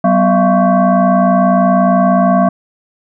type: tone with frequency modulation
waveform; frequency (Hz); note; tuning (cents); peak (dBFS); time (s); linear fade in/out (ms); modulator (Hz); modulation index
sine; 246.9; B3; 0; -7; 0.04-2.49; 5; 437; 1.7
effects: none